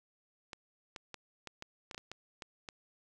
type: clicks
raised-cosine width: 0.2 ms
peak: -26 dBFS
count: 11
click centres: 0.532 / 0.962 / 1.143 / 1.473 / 1.624 / 1.912 / 1.946 / 1.979 / 2.116 / 2.422 / 2.688 s
effects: 9-bit